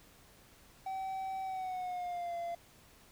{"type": "tone with pitch glide", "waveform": "triangle", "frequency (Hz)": [766, 686.4], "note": ["G5", "F5"], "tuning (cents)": [-40, -30], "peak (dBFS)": -34, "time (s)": [0.86, 2.55], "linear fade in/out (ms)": 5, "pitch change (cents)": -190, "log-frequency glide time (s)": [1.43, 2.36], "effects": ["pink hiss -61 dBFS RMS until 3.11 s"]}